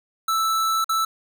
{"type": "tone with dropouts", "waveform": "square", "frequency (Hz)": 1318.5, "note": "E6", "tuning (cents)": 0, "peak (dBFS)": -20, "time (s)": [0.28, 1.05], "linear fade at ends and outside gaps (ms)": 5, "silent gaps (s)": [0.844, 0.892], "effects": []}